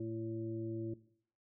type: harmonic tone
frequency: 112.5 Hz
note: A2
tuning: 39 cents sharp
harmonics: 1 / 2 / 3 / 5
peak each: -43 / -47 / -39 / -53 dBFS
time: 0-0.94 s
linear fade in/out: 5 ms
effects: noise-tail reverb RT60 0.6 s tail -17 dB re dry